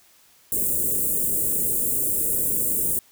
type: band-stop noise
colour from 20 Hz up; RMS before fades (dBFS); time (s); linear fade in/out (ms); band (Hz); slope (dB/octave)
white; -23; 0.52-2.99; 2; 530 to 7900; 48
effects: white hiss -56 dBFS RMS until 3.11 s